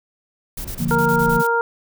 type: noise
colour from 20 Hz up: brown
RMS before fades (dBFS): -32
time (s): 0.57-1.39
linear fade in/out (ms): 2
type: noise bursts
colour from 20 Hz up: blue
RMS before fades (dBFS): -32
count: 9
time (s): 0.57-1.47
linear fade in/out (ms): 5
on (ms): 76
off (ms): 27
type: chord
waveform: sine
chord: Bb major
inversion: first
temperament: equal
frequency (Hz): 146.83 / 174.61 / 233.1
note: D3 / F3 / Bb3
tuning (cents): 0 / 0 / 0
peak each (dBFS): -23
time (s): 0.79-1.43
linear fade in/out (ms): 20
type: harmonic tone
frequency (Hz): 466.2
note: A#4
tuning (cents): 0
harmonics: 1 / 2 / 3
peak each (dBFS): -20 / -20 / -20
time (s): 0.91-1.61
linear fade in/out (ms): 0
effects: none